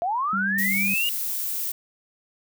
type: linear sweep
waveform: sine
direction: up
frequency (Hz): 659.3 to 2888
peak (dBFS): -22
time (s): 0.02-1.09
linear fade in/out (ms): 0
type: tone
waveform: sine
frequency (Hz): 196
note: G3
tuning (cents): 0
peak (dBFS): -27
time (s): 0.33-0.94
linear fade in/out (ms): 2
type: noise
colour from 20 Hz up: violet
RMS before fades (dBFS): -28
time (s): 0.58-1.72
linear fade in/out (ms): 5
effects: none